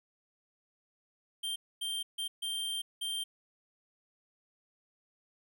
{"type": "tone bursts at uneven times", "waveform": "square", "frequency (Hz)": 3163, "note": "G7", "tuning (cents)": 15, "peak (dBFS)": -34, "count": 5, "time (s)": [[1.43, 1.56], [1.81, 2.03], [2.18, 2.28], [2.42, 2.82], [3.01, 3.24]], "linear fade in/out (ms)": 10, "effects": []}